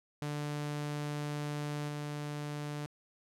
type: tone with level steps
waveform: sawtooth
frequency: 147.5 Hz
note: D3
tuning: 8 cents sharp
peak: -31 / -33 dBFS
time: 0.22-2.86 s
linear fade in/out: 0 ms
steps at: 1.88 s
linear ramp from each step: 10 ms
effects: low-pass 11000 Hz 12 dB/octave